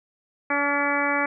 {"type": "harmonic tone with a mistuned harmonic", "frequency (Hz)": 286, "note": "D4", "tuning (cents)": -46, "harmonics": [1, 2, 3, 4, 5, 6, 7, 8], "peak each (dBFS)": [-29, -29, -29, -29, -29, -29, -29, -29], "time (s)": [0.5, 1.26], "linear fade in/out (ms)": 5, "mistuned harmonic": 5, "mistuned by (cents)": -21, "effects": []}